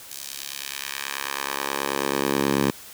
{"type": "tone with high-pass filter sweep", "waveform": "10% pulse", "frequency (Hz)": 69.3, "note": "C#2", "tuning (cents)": 0, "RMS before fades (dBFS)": -27, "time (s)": [0.1, 2.71], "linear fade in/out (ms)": 10, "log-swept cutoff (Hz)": [5900, 180], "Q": 0.85, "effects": ["white hiss -43 dBFS RMS until 2.93 s"]}